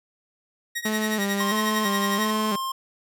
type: tone with tremolo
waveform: sawtooth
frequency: 1889 Hz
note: A#6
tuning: 22 cents sharp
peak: -21 dBFS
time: 0.75-2.31 s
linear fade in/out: 10 ms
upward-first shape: triangle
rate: 11 Hz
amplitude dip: 95%
type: tone with vibrato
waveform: sawtooth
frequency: 207.7 Hz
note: G#3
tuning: in tune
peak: -20 dBFS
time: 0.85-2.56 s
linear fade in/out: 5 ms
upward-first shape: square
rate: 1.5 Hz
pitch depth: 69 cents each way
type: tone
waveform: square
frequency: 1059 Hz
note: C6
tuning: 21 cents sharp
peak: -27 dBFS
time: 1.4-2.72 s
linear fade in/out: 5 ms
effects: none